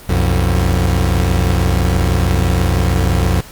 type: tone pair together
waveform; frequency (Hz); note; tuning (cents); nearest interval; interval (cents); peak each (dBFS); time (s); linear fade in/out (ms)
30% pulse; 63.07 / 89.2; B1 / F2; +37 / +37; tritone; 600; -12; 0.09-3.41; 5
effects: pink hiss -37 dBFS RMS until 3.51 s + Opus 32 kbps